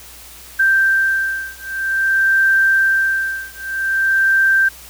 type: beating tone pair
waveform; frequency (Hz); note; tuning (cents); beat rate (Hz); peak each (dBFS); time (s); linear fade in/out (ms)
sine; 1569 / 1569.51; G6 / G6; +1 / +2; 0.51; -16; 0.59-4.69; 10
effects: added 60 Hz sine -45 dBFS peak until 4.89 s + white hiss -39 dBFS RMS until 4.89 s